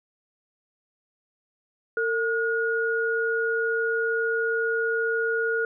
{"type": "tone pair together", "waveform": "sine", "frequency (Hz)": [453.7, 1440.4], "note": ["A#4", "F#6"], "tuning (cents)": [-47, -47], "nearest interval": "octave + minor sixth", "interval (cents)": 2000, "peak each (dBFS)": [-25, -25], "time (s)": [1.97, 5.65], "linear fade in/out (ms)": 2, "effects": []}